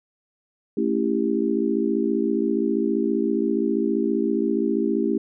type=chord; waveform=sine; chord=A dominant seventh; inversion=none; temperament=just; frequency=220 / 275 / 330 / 396 Hz; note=A3 / C#4 / E4 / G4; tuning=0 / -14 / +2 / +18 cents; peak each=-25 dBFS; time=0.77-5.18 s; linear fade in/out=5 ms; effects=none